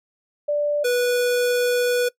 sine / square tone pair in turn, 587.3 / 490.1 Hz, D5 / B4, 0 / -13 cents, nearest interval minor third, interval 313 cents, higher first, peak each -18 dBFS, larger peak neither, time 0.48-0.84 / 0.84-2.09 s, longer second, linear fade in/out 10 ms, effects noise-tail reverb RT60 0.1 s tail -21 dB re dry + MP3 64 kbps

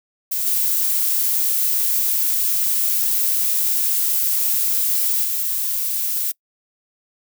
violet noise with level steps, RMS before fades -22 / -19 / -22 dBFS, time 0.31-6.32 s, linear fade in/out 10 ms, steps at 0.46 / 5.24 s, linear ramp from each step 5 ms, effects noise-tail reverb RT60 0.1 s tail -25 dB re dry

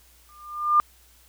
sine tone with exponential growth, 1200 Hz, D6, 37 cents sharp, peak -12 dBFS, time 0.29-0.8 s, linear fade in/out 0 ms, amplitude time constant 110 ms, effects added 60 Hz sine -57 dBFS peak until 1.28 s + white hiss -57 dBFS RMS until 1.28 s

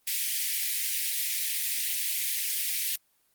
white high-pass noise, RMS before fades -29 dBFS, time 0.07-2.96 s, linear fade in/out 5 ms, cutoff 1900 Hz, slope 48 dB/octave, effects white hiss -69 dBFS RMS until 3.34 s + Opus 24 kbps

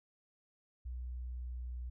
sine tone with pitch glide, 61.74 to 61.21 Hz, B1 to B1, 0 to -15 cents, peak -39 dBFS, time 0.85-1.9 s, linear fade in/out 10 ms, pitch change -15 cents, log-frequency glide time 1.16-1.78 s, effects none

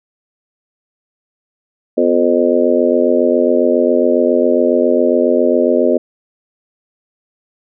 harmonic tone with a mistuned harmonic, 87.31 Hz, F2, in tune, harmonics 3 / 4 / 5 / 6 / 7, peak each -16 / -16 / -16 / -16 / -16 dBFS, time 1.97-5.98 s, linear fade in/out 10 ms, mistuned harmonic 3, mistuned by -71 cents, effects none

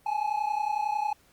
triangle tone pair together, 828 / 859 Hz, G#5 / A5, -5 / -42 cents, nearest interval minor second, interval 63 cents, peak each -27 dBFS, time 0.06-1.13 s, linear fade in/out 5 ms, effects pink hiss -62 dBFS RMS until 1.32 s + Opus 32 kbps

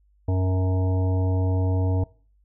harmonic tone, 93 Hz, F#2, 9 cents sharp, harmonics 1 / 3 / 5 / 7 / 9 / 10, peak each -20 / -30 / -33 / -36 / -41 / -43 dBFS, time 0.28-2.04 s, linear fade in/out 5 ms, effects noise-tail reverb RT60 0.4 s tail -20 dB re dry + added 50 Hz sine -58 dBFS peak until 2.44 s

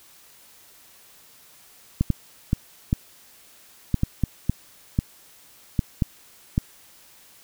clicks, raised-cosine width 5 ms, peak -7 dBFS, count 12, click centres 2.01 / 2.103 / 2.531 / 2.929 / 3.943 / 4.034 / 4.237 / 4.496 / 4.989 / 5.792 / 6.022 / 6.579 s, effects white hiss -52 dBFS RMS until 7.43 s

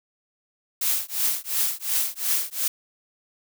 blue noise with tremolo, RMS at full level -21 dBFS, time 0.81-2.68 s, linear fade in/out 5 ms, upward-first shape triangle, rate 2.8 Hz, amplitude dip 100%, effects none

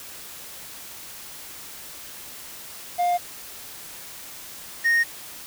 triangle tone pair in turn, 706 / 1854.6 Hz, F5 / A#6, +19 / -9 cents, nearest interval octave + perfect fourth, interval 1672 cents, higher second, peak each -17 / -15 dBFS, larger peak second, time 2.98-3.18 / 4.84-5.04 s, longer neither, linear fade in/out 20 ms, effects white hiss -40 dBFS RMS until 5.46 s

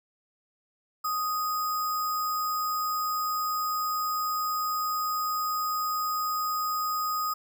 sine tone with sample-and-hold, 1244.5 Hz, D#6, in tune, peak -26 dBFS, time 1.04-7.34 s, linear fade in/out 10 ms, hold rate 6300 Hz, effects none

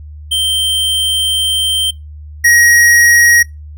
square tone pair in turn, 3132 / 1892.1 Hz, G7 / A#6, -2 / +25 cents, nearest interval major sixth, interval 873 cents, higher first, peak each -12 / -6 dBFS, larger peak second, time 0.31-1.91 / 2.44-3.43 s, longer first, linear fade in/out 10 ms, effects noise-tail reverb RT60 0.2 s tail -24 dB re dry + added 75 Hz sine -28 dBFS peak until 3.77 s

